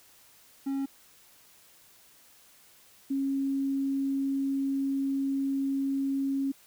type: tone pair in turn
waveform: triangle / sine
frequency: 273.2 / 273.2 Hz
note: C#4 / C#4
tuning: -25 / -25 cents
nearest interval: unison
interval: 0 cents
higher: neither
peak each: -26 dBFS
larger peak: neither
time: 0.66-0.86 / 3.1-6.52 s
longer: second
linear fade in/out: 10 ms
effects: white hiss -58 dBFS RMS until 6.66 s